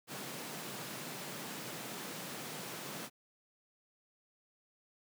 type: high-pass noise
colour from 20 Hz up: pink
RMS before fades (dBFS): -44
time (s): 0.07-3.1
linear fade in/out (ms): 50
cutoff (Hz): 130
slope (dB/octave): 48
effects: none